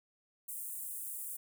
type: high-pass noise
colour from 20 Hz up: pink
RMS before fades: -42 dBFS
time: 0.48-1.37 s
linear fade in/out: 10 ms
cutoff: 8400 Hz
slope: 48 dB/octave
effects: none